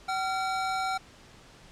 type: tone pair together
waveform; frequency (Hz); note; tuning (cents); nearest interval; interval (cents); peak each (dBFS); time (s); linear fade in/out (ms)
square; 760.5 / 1378; F#5 / F6; +47 / -24; minor seventh; 1029; -30 / -33; 0.08-0.98; 10
effects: pink hiss -53 dBFS RMS until 1.71 s + low-pass 7000 Hz 12 dB/octave